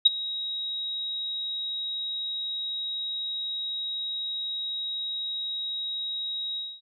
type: tone with ADSR envelope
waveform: sine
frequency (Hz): 3807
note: A#7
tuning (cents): +36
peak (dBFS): -10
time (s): 0.05-6.81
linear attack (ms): 11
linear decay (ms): 21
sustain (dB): -19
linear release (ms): 240
effects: none